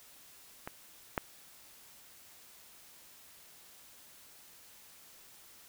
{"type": "clicks", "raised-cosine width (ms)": 0.5, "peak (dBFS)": [-24, -15], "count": 2, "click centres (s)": [0.675, 1.178], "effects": ["white hiss -57 dBFS RMS until 5.68 s"]}